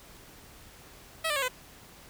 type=tone with pitch steps; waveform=10% pulse; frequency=645 / 594.9 / 548.7 / 506.1 Hz; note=E5 / D5 / C#5 / B4; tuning=-38 / +22 / -18 / +42 cents; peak=-19 dBFS; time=1.24-1.484 s; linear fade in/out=10 ms; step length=61 ms; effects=pink hiss -52 dBFS RMS until 2.09 s